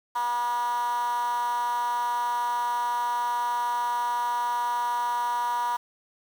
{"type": "tone with high-pass filter", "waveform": "10% pulse", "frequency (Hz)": 240.8, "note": "B3", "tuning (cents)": -44, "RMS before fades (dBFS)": -27, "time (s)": [0.15, 5.77], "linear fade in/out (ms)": 10, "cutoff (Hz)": 970, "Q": 8.2, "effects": ["8-bit"]}